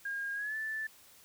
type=tone with pitch glide; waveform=sine; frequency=1620 to 1756.4 Hz; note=G#6 to A6; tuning=-43 to -4 cents; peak=-34 dBFS; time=0.05-0.87 s; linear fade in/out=5 ms; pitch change=+139 cents; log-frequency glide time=0.34-0.56 s; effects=white hiss -59 dBFS RMS until 1.24 s